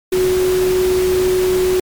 sine tone in noise, 369.2 Hz, F#4, 4 cents flat, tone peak -12 dBFS, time 0.12-1.8 s, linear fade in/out 5 ms, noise pink, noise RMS -25 dBFS, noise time 0.12-1.8 s, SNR +10 dB, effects MP3 96 kbps

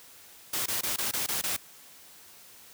white noise bursts, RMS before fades -30 dBFS, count 7, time 0.53-1.566 s, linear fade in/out 5 ms, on 130 ms, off 21 ms, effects white hiss -52 dBFS RMS until 2.73 s + high-pass 60 Hz 12 dB/octave

